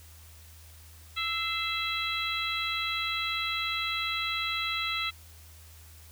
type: harmonic tone with a mistuned harmonic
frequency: 660 Hz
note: E5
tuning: 2 cents sharp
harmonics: 2 / 3 / 4 / 5 / 6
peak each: -35 / -35 / -35 / -35 / -35 dBFS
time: 1.16-5.11 s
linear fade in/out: 20 ms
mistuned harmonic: 3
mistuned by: +71 cents
effects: added 80 Hz sine -50 dBFS peak until 6.11 s + white hiss -55 dBFS RMS until 6.11 s